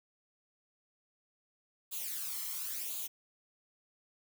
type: noise with flanger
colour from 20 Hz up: blue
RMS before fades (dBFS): -39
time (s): 1.91-3.08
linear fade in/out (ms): 20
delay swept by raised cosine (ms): 0.27 to 0.97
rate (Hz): 0.95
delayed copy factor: +0.7
effects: none